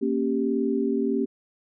sine chord, G diminished, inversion first, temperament equal with one note detuned, 233.1 / 274.5 / 392 Hz, Bb3 / Db4 / G4, 0 / -17 / 0 cents, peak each -26 dBFS, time 0.01-1.26 s, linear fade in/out 20 ms, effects none

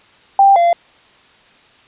sine / triangle tone pair in turn, 788 / 687.6 Hz, G5 / F5, +9 / -27 cents, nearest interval major second, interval 236 cents, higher first, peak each -5 / -7 dBFS, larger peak first, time 0.39-0.56 / 0.56-0.73 s, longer neither, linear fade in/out 2 ms, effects white hiss -48 dBFS RMS until 1.87 s + resampled to 8000 Hz

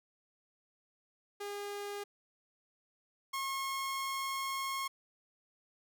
sawtooth tone pair in turn, 407 / 1082.8 Hz, G#4 / C#6, -35 / -41 cents, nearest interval octave + perfect fourth, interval 1694 cents, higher second, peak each -35 / -31 dBFS, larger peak second, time 1.4-2.04 / 3.33-4.88 s, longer second, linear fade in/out 10 ms, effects none

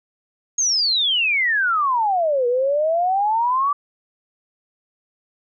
sine exponential two-way sweep, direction down then up, 6645 to 475.9 to 1171 Hz, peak -16 dBFS, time 0.58-3.73 s, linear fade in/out 5 ms, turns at 2.47 s, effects none

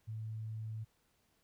sine tone, 110 Hz, A2, in tune, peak -39 dBFS, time 0.07-0.85 s, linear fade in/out 20 ms, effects pink hiss -75 dBFS RMS until 1.43 s

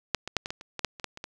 clicks, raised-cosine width 0.2 ms, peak -6 / -17 / -6 / -16 / -16 / -26 / -16 / -7 / -25 / -14 / -24 / -19 dBFS, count 12, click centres 0.147 / 0.276 / 0.367 / 0.459 / 0.505 / 0.611 / 0.793 / 0.847 / 0.998 / 1.043 / 1.174 / 1.241 s, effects none

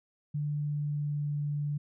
sine tone with pitch glide, 147.6 to 146.33 Hz, D3 to D3, +9 to -6 cents, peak -29 dBFS, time 0.34-1.78 s, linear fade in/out 10 ms, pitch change -15 cents, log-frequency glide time 0.51-1.35 s, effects none

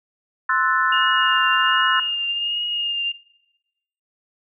sine chord, F# half-diminished seventh, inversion second, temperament equal, 1046.5 / 1318.5 / 1480 / 1760 Hz, C6 / E6 / F#6 / A6, 0 / 0 / 0 / 0 cents, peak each -22 dBFS, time 0.49-2 s, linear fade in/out 5 ms
sine tone with vibrato, 2836 Hz, F7, 26 cents sharp, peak -21 dBFS, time 0.92-3.12 s, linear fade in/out 5 ms, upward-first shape triangle, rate 1.3 Hz, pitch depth 30 cents each way
effects noise-tail reverb RT60 0.9 s tail -19 dB re dry

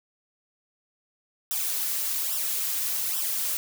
blue noise with flanger, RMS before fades -28 dBFS, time 1.51-3.57 s, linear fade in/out 0 ms, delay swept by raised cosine 0.45 to 4.65 ms, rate 1.2 Hz, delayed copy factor -0.7, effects none

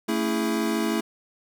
square chord, A major seventh, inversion none, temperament equal with one note detuned, 223.7 / 277.2 / 329.6 / 415.3 Hz, A3 / C#4 / E4 / G#4, +29 / 0 / 0 / 0 cents, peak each -27 / -33 / -28 / -32 dBFS, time 0.08-1.01 s, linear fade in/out 10 ms, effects none

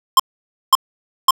square tone bursts, 1057 Hz, C6, 17 cents sharp, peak -7 dBFS, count 3, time 0.17-1.308 s, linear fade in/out 2 ms, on 26 ms, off 530 ms, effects none

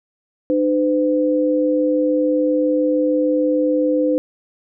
sine tone pair together, 302.2 / 508.2 Hz, D4 / B4, +50 / +49 cents, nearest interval major sixth, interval 899 cents, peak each -17 dBFS, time 0.5-4.18 s, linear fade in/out 0 ms, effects none

